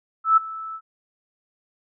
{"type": "tone with ADSR envelope", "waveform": "sine", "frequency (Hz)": 1313, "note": "E6", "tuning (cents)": -7, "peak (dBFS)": -10, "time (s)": [0.24, 0.81], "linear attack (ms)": 130, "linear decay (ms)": 13, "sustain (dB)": -20, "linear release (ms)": 60, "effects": []}